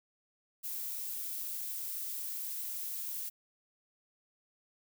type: noise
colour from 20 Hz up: violet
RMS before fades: -39 dBFS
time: 0.63-3.3 s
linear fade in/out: 20 ms
effects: none